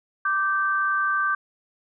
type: tone pair together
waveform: sine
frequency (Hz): 1174.7 / 1556.3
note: D6 / G6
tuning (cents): 0 / -13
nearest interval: perfect fourth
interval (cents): 487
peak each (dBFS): -23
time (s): 0.25-1.35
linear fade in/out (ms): 5
effects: none